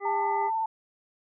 harmonic tone, 401.2 Hz, G4, 40 cents sharp, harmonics 1 / 2 / 3 / 5, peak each -32 / -35 / -37 / -39 dBFS, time 0-0.51 s, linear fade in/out 50 ms
sine tone with vibrato, 890 Hz, A5, 20 cents sharp, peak -25 dBFS, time 0.05-0.66 s, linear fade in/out 5 ms, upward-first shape sine, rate 18 Hz, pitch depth 28 cents each way
effects none

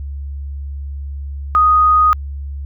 sine tone, 1244.5 Hz, D#6, in tune, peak -8 dBFS, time 1.55-2.13 s, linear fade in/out 0 ms, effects added 70 Hz sine -23 dBFS peak until 2.65 s

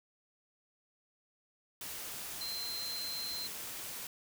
sine tone in noise, 4117 Hz, C8, 29 cents flat, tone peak -38 dBFS, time 2.41-3.47 s, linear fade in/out 2 ms, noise white, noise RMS -43 dBFS, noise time 1.81-4.07 s, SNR +2 dB, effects none

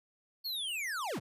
square linear sweep, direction down, 4450 to 64 Hz, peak -35 dBFS, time 0.44-1.2 s, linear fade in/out 20 ms, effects resampled to 32000 Hz

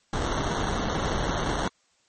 pink noise with sample-and-hold, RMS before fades -27 dBFS, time 0.13-1.68 s, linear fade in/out 2 ms, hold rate 2450 Hz, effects white hiss -66 dBFS RMS until 2.08 s + MP3 32 kbps

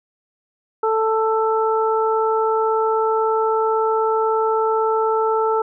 harmonic tone, 441.9 Hz, A4, 7 cents sharp, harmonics 1 / 2 / 3, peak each -18 / -21 / -23 dBFS, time 0.83-5.62 s, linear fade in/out 5 ms, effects none

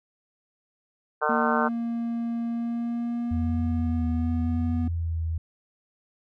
harmonic tone, 151.7 Hz, D#3, 44 cents flat, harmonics 3 / 4 / 5 / 6 / 7 / 8 / 9 / 10, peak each -30 / -30 / -30 / -30 / -30 / -30 / -30 / -30 dBFS, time 1.21-1.69 s, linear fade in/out 20 ms
triangle tone with pitch glide, 233.1 to 243.7 Hz, A#3 to B3, 0 to -23 cents, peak -24 dBFS, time 1.29-4.88 s, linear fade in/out 5 ms, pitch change +77 cents, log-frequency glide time 2.48-4.31 s
sine tone with vibrato, 83.6 Hz, E2, 25 cents sharp, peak -25 dBFS, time 3.31-5.38 s, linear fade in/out 5 ms, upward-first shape sine, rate 0.89 Hz, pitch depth 46 cents each way
effects none

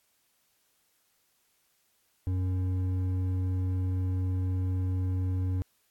sine tone with hard clipping, 92.4 Hz, F#2, 2 cents flat, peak -28 dBFS, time 2.27-5.62 s, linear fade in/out 0 ms, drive 7 dB, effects white hiss -71 dBFS RMS until 5.9 s + AAC 64 kbps

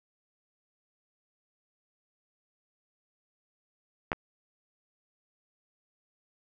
clicks, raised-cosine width 0.5 ms, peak -11 / -23 dBFS, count 2, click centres 4.118 / 4.13 s, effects none

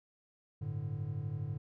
triangle chord, G suspended second, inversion none, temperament just, 98 / 110.25 / 147 Hz, G2 / A2 / D3, 0 / +4 / +2 cents, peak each -40 / -37 / -37 dBFS, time 0.61-1.58 s, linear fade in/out 10 ms, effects none

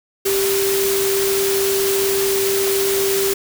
sine tone in noise, 392 Hz, G4, in tune, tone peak -17 dBFS, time 0.25-3.34 s, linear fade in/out 10 ms, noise white, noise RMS -22 dBFS, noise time 0.25-3.34 s, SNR +2 dB, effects none

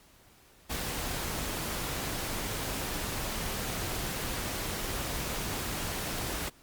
pink noise, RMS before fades -34 dBFS, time 0.69-6.5 s, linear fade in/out 20 ms, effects pink hiss -59 dBFS RMS until 6.62 s + MP3 96 kbps

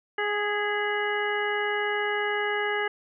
harmonic tone with a mistuned harmonic, 415.3 Hz, G#4, in tune, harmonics 1 / 2 / 3 / 4 / 5 / 7, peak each -29 / -32 / -35 / -30 / -32 / -38 dBFS, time 0.18-2.88 s, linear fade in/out 5 ms, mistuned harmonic 5, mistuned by -32 cents, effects none

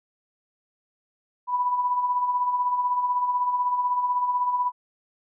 sine tone with tremolo, 987.8 Hz, B5, in tune, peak -19 dBFS, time 1.47-4.72 s, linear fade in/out 50 ms, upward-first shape sine, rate 16 Hz, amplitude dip 50%, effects none

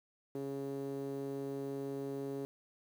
sawtooth tone with band-pass filter, 138 Hz, C#3, 7 cents flat, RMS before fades -40 dBFS, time 0.35-2.45 s, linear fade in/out 0 ms, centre 370 Hz, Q 3.6, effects 10-bit

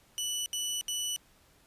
20% pulse tone bursts, 2965 Hz, F#7, 3 cents sharp, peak -26 dBFS, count 3, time 0.18-1.162 s, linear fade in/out 0 ms, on 280 ms, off 71 ms, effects pink hiss -63 dBFS RMS until 1.66 s + resampled to 32000 Hz

